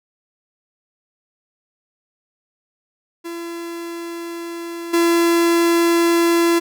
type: tone with level steps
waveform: 45% pulse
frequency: 338.8 Hz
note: E4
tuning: 48 cents sharp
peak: -27 / -13 dBFS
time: 3.24-6.6 s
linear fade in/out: 20 ms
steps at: 4.93 s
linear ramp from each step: 10 ms
effects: none